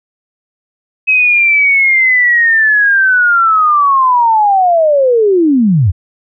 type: linear sweep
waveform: sine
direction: down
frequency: 2558 to 78.1 Hz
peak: -6 dBFS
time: 1.07-5.92 s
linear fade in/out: 20 ms
effects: none